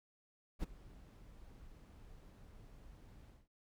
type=noise with ADSR envelope; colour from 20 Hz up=brown; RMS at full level=-38 dBFS; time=0.59-3.48 s; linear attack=44 ms; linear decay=13 ms; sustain=-19 dB; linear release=190 ms; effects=none